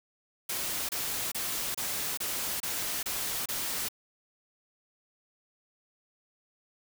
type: noise bursts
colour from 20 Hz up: white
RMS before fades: -33 dBFS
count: 8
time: 0.49-3.886 s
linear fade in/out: 5 ms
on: 400 ms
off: 28 ms
effects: none